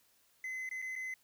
triangle tone with dropouts, 2041 Hz, C7, 44 cents flat, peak -36 dBFS, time 0.44-1.14 s, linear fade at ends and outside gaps 2 ms, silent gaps 0.691-0.712 / 0.818-0.823 / 0.955-0.961 s, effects white hiss -70 dBFS RMS until 1.23 s

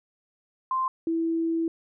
sine tone pair in turn, 1044 / 329.2 Hz, C6 / E4, -4 / -2 cents, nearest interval octave + minor sixth, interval 1998 cents, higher first, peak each -23 dBFS, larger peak neither, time 0.71-0.88 / 1.07-1.68 s, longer second, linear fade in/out 2 ms, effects none

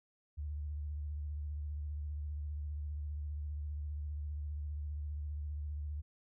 sine tone with vibrato, 74.1 Hz, D2, 16 cents sharp, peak -37 dBFS, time 0.37-6.02 s, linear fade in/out 20 ms, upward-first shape sine, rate 15 Hz, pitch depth 56 cents each way, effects none

